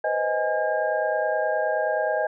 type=tone cluster; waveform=sine; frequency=495.5 / 525 / 626 / 825 / 1616 Hz; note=B4 / C5 / D#5 / G#5 / G#6; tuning=+6 / +6 / +10 / -12 / -48 cents; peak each=-31 / -31 / -24 / -28 / -30 dBFS; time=0.04-2.27 s; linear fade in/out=5 ms; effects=none